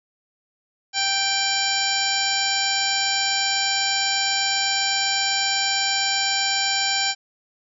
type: harmonic tone with a mistuned harmonic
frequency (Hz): 784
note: G5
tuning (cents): 0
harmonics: 1 / 2 / 3 / 4 / 5 / 6 / 7 / 9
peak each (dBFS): -28 / -28 / -28 / -28 / -28 / -28 / -28 / -28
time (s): 0.93-7.15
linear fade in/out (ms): 50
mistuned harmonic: 5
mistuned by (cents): +42
effects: none